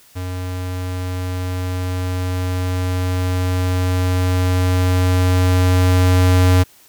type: tone with level ramp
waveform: square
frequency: 91.3 Hz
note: F#2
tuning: 23 cents flat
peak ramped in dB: -24 to -10 dBFS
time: 0.15-6.64 s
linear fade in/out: 20 ms
effects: white hiss -49 dBFS RMS until 6.88 s